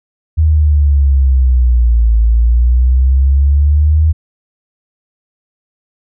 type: exponential two-way sweep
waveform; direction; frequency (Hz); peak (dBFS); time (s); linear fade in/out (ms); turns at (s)
sine; down then up; 79.5 to 55.1 to 79.5; -6; 0.37-4.13; 20; 2.18
effects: none